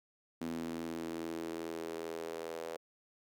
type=tone with high-pass filter sweep; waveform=sawtooth; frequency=82.41 Hz; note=E2; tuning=in tune; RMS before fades=-41 dBFS; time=0.41-2.77 s; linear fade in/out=5 ms; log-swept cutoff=250 to 500 Hz; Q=3.7; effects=none